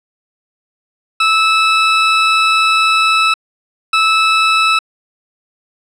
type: tone pair in turn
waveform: 20% pulse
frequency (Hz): 1308 / 1308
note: E6 / E6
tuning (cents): -14 / -14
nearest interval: unison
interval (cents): 0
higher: neither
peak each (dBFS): -4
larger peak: neither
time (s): 1.2-3.34 / 3.93-4.79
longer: first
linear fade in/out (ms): 5
effects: low-pass 6000 Hz 12 dB/octave